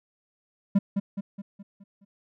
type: tone with echo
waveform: triangle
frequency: 198.7 Hz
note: G3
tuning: 24 cents sharp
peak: -14 dBFS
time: 0.75-0.79 s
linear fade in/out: 10 ms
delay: 210 ms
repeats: 6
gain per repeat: -6 dB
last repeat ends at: 2.05 s
effects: none